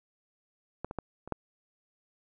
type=clicks; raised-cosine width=1 ms; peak=-20 / -24 / -19 / -29 / -16 dBFS; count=5; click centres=0.846 / 0.911 / 0.987 / 1.276 / 1.323 s; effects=none